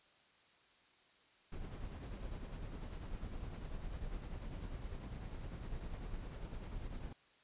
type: noise with tremolo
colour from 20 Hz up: brown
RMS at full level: -43 dBFS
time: 1.52-7.13 s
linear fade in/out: 5 ms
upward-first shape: sine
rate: 10 Hz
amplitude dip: 45%
effects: white hiss -68 dBFS RMS until 7.43 s + resampled to 8000 Hz